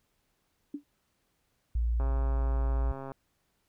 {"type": "tone with exponential decay", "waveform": "sine", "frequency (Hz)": 288.8, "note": "D4", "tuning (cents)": -29, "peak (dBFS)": -30, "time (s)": [0.74, 0.84], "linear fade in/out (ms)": 5, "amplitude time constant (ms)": 20}
{"type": "tone", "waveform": "sine", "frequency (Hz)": 58, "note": "A#1", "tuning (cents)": -8, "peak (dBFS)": -25, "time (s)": [1.75, 2.92], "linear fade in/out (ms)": 5}
{"type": "click train", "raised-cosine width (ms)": 1, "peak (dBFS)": -27, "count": 152, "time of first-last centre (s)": [2, 3.119], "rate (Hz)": 135}
{"effects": ["pink hiss -75 dBFS RMS until 3.68 s"]}